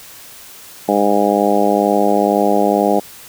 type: harmonic tone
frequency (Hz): 102.1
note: G#2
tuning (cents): -29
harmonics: 2 / 3 / 4 / 5 / 6 / 7 / 8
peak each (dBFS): -19 / -19 / -19 / -19 / -19 / -19 / -19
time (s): 0.88-3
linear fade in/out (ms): 10
effects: white hiss -38 dBFS RMS until 3.28 s